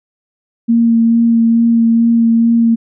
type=tone with vibrato; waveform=sine; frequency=230.6 Hz; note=A#3; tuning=19 cents flat; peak=-7 dBFS; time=0.68-2.76 s; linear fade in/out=20 ms; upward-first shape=sine; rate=2.3 Hz; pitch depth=14 cents each way; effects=none

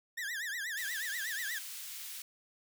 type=tone with vibrato; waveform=40% pulse; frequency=1774 Hz; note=A6; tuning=14 cents sharp; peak=-35 dBFS; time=0.17-1.59 s; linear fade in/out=10 ms; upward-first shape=triangle; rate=8.3 Hz; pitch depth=220 cents each way
type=high-pass noise; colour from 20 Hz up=white; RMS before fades=-44 dBFS; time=0.77-2.22 s; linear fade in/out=2 ms; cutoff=2000 Hz; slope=12 dB/octave
effects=none

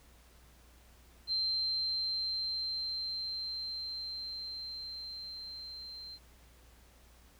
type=tone with level ramp; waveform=sine; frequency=4133 Hz; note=C8; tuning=22 cents flat; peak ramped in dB=-29 to -44 dBFS; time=1.27-6.19 s; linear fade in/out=50 ms; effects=added 60 Hz sine -59 dBFS peak until 7.39 s + pink hiss -63 dBFS RMS until 7.39 s

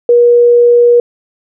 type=tone; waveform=sine; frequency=479.2 Hz; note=A#4; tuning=48 cents sharp; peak=-3 dBFS; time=0.09-1 s; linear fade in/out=2 ms; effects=none

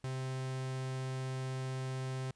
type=tone; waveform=45% pulse; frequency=130.81 Hz; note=C3; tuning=in tune; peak=-36 dBFS; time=0.04-2.31 s; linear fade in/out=2 ms; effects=pink hiss -75 dBFS RMS until 2.35 s + resampled to 22050 Hz

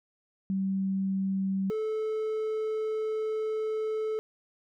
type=tone pair in turn; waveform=sine / triangle; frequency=192.6 / 435.4 Hz; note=G3 / A4; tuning=-30 / -18 cents; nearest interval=octave + major second; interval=1412 cents; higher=second; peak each=-26 dBFS; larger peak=neither; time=0.5-1.7 / 1.7-4.19 s; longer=second; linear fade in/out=0 ms; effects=none

